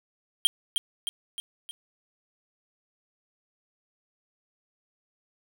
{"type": "tone with echo", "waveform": "square", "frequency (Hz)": 3188, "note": "G7", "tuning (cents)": 28, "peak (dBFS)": -18, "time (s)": [0.45, 0.47], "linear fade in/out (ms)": 0, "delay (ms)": 310, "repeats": 4, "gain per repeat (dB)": -5, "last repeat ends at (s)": 1.71, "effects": []}